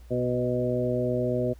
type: harmonic tone with a mistuned harmonic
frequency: 123.7 Hz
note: B2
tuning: 3 cents sharp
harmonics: 1 / 2 / 3 / 4 / 5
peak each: -30 / -30 / -30 / -30 / -30 dBFS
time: 0.1-1.54 s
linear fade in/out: 20 ms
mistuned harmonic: 4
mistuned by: +17 cents
effects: added 60 Hz sine -45 dBFS peak until 1.59 s + pink hiss -61 dBFS RMS until 1.59 s